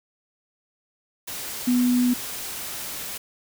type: tone in noise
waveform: sine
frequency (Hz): 246.9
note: B3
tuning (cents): 0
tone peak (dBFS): -17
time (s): 1.67-2.14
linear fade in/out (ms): 10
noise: white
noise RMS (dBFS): -33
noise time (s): 1.27-3.18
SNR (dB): +13
effects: none